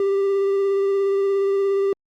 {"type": "tone with vibrato", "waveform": "triangle", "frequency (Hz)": 394.4, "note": "G4", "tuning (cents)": 11, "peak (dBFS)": -15, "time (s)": [0, 1.93], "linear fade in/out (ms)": 2, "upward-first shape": "sine", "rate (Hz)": 17, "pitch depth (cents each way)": 15, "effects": ["Opus 48 kbps"]}